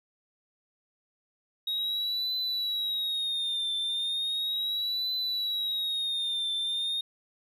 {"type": "tone with vibrato", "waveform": "sine", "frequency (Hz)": 3777, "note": "A#7", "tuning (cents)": 22, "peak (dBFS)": -25, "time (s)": [1.67, 7.01], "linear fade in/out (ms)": 5, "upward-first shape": "triangle", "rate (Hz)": 0.36, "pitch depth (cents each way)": 110, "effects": ["tanh soft clip ceiling -27 dBFS", "11-bit"]}